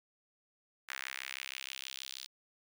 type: tone with high-pass filter sweep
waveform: sawtooth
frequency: 66.3 Hz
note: C2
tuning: 23 cents sharp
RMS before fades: -44 dBFS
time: 0.88-2.27 s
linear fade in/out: 20 ms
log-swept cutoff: 1700 to 4000 Hz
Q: 2.1
effects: none